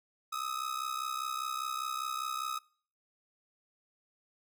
45% pulse ring-modulated tone, 1265 Hz, D#6, 28 cents sharp, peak -31 dBFS, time 0.32-2.59 s, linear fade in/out 10 ms, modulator 32.5 Hz, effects noise-tail reverb RT60 0.5 s tail -24 dB re dry

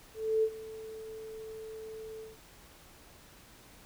sine tone with ADSR envelope, 440 Hz, A4, in tune, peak -23 dBFS, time 0.14-2.39 s, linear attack 290 ms, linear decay 65 ms, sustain -18 dB, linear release 190 ms, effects pink hiss -56 dBFS RMS until 3.85 s

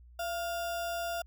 sine tone with sample-and-hold, 682 Hz, F5, 41 cents flat, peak -32 dBFS, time 0.19-1.22 s, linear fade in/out 5 ms, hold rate 2100 Hz, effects added 60 Hz sine -52 dBFS peak until 1.26 s

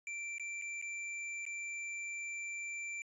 square tone with dropouts, 2349 Hz, D7, in tune, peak -40 dBFS, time 0.07-3.02 s, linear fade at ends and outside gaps 1 ms, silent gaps 0.382-0.397 / 0.615-0.621 / 0.815-0.824 / 1.453-1.464 s, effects resampled to 24000 Hz + 13-bit

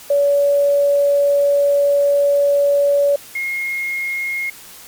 sine tone pair in turn, 569 / 2148 Hz, C#5 / C7, +45 / +45 cents, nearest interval octave + major seventh, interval 2300 cents, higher second, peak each -11 / -19 dBFS, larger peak first, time 0.1-3.16 / 3.35-4.5 s, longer first, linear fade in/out 5 ms, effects white hiss -39 dBFS RMS until 4.87 s + MP3 96 kbps

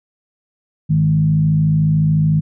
sine tone with frequency modulation, 155.56 Hz, D#3, in tune, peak -11 dBFS, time 0.89-2.41 s, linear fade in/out 20 ms, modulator 53.9 Hz, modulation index 0.58, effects none

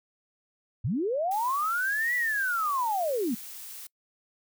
sine linear two-way sweep, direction up then down, 88 to 1981 to 203 Hz, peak -25 dBFS, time 0.84-3.35 s, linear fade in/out 10 ms, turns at 2.15 s
blue noise, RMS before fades -42 dBFS, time 1.31-3.87 s, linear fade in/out 5 ms
effects noise-tail reverb RT60 0.1 s tail -24 dB re dry

